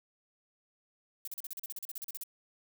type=noise bursts; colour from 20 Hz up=violet; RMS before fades=-40 dBFS; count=16; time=1.25-2.236 s; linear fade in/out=2 ms; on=26 ms; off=38 ms; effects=none